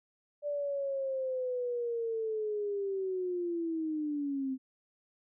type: linear sweep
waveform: sine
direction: down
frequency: 587.3 to 258.8 Hz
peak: -31 dBFS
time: 0.42-4.58 s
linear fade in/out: 50 ms
effects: none